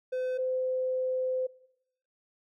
triangle / sine tone pair in turn, 510 / 513.8 Hz, C5 / C5, -44 / -32 cents, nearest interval unison, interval 12 cents, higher second, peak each -27 dBFS, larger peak neither, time 0.12-0.38 / 0.38-1.47 s, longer second, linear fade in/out 10 ms, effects noise-tail reverb RT60 0.8 s tail -21 dB re dry

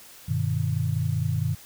sine chord, G augmented, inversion none, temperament just, 98 / 122.5 / 153.12 Hz, G2 / B2 / D#3, 0 / -14 / -27 cents, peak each -27 dBFS, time 0.28-1.55 s, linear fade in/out 10 ms, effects white hiss -48 dBFS RMS until 1.65 s

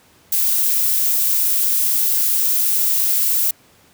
violet noise, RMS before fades -17 dBFS, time 0.32-3.51 s, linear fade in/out 5 ms, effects pink hiss -52 dBFS RMS until 3.93 s + high-pass 80 Hz 12 dB/octave

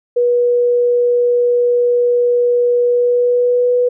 sine tone with pitch glide, 484.9 to 491.7 Hz, B4 to B4, -32 to -8 cents, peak -10 dBFS, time 0.16-3.89 s, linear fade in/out 10 ms, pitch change +24 cents, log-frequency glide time 2.84-3.72 s, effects none

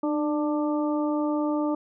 harmonic tone with a mistuned harmonic, 295.9 Hz, D4, 13 cents sharp, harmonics 1 / 2 / 3 / 4, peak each -24 / -30 / -34 / -36 dBFS, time 0.03-1.75 s, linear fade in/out 5 ms, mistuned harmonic 1, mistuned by +33 cents, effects none

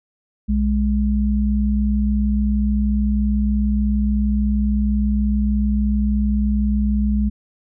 sine tone pair together, 61.74 / 208.2 Hz, B1 / G#3, 0 / +5 cents, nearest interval octave + major sixth, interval 2105 cents, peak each -18 dBFS, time 0.48-7.3 s, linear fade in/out 20 ms, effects none

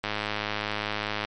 click train, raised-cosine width 0.3 ms, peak -12 dBFS, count 128, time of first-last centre 0.04-1.25 s, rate 105 Hz, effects MP3 48 kbps

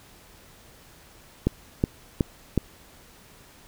click train, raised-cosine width 3 ms, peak -7 dBFS, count 4, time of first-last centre 1.47-2.577 s, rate 2.71 Hz, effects pink hiss -52 dBFS RMS until 3.67 s

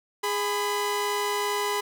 sawtooth tone pair together, 412.5 / 1000 Hz, G#4 / B5, -12 / +21 cents, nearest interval octave + minor third, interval 1533 cents, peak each -24 dBFS, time 0.23-1.81 s, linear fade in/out 10 ms, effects none

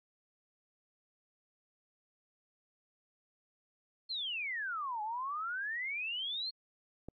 sine exponential two-way sweep, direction down then up, 4324 to 830.6 to 4324 Hz, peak -35 dBFS, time 4.09-6.51 s, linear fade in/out 20 ms, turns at 5.02 s
click, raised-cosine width 2 ms, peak -31 dBFS, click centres 7.086 s
effects AAC 48 kbps

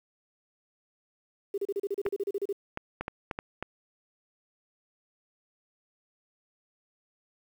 sine tone bursts, 399.8 Hz, G4, 34 cents sharp, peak -27 dBFS, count 14, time 1.54-2.528 s, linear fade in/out 5 ms, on 39 ms, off 34 ms
clicks, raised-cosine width 0.5 ms, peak -18 dBFS, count 7, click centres 2.064 / 2.774 / 3.01 / 3.081 / 3.312 / 3.389 / 3.626 s
effects 9-bit

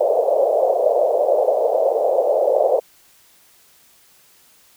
white band-pass noise, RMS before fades -17 dBFS, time 0-2.8 s, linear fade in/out 10 ms, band 480 to 650 Hz, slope 48 dB/octave, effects white hiss -53 dBFS RMS until 4.76 s

